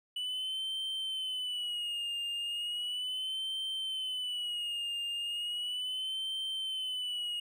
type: tone with vibrato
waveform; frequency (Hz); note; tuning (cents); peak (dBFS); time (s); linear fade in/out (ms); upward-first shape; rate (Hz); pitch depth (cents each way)
triangle; 2960; F#7; 0; -32; 0.16-7.4; 5; sine; 0.36; 89
effects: none